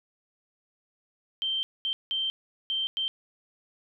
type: tone bursts at uneven times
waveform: sine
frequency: 3132 Hz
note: G7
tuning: 2 cents flat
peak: -26 dBFS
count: 5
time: 1.42-1.63 / 1.85-1.93 / 2.11-2.3 / 2.7-2.87 / 2.97-3.08 s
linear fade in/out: 0 ms
effects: none